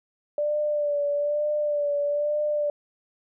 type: tone with vibrato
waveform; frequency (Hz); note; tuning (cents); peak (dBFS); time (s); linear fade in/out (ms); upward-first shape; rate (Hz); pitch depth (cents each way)
sine; 587.3; D5; 0; -22; 0.38-2.7; 2; sine; 1.1; 33
effects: none